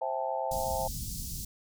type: chord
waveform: sine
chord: A minor seventh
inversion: first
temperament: just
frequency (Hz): 528 / 660 / 792 / 880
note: C5 / E5 / G5 / A5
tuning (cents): +16 / +2 / +18 / 0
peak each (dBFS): -35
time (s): 0.01-0.88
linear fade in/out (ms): 10
type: band-stop noise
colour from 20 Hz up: pink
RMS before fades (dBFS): -37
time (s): 0.51-1.45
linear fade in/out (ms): 5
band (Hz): 200 to 4900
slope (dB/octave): 24
effects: none